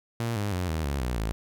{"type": "tone with pitch steps", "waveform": "sawtooth", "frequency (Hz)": [116.54, 102.63, 90.39, 79.6, 70.1, 61.73, 54.37], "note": ["A#2", "G#2", "F#2", "D#2", "C#2", "B1", "A1"], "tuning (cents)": [0, -20, -40, 40, 20, 0, -20], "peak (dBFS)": -23, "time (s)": [0.2, 1.32], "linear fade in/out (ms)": 0, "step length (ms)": 160, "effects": []}